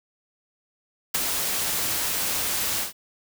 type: noise with ADSR envelope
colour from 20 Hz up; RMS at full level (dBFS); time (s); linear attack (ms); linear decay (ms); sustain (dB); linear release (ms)
white; -21; 1.14-2.93; 8; 17; -5; 130
effects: none